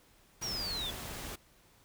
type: noise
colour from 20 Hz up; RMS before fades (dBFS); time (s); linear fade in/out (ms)
pink; -42; 0.41-1.36; 10
type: linear sweep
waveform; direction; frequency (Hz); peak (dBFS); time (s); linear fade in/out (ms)
sine; down; 5780 to 3351; -35; 0.42-0.91; 10
effects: pink hiss -64 dBFS RMS until 1.84 s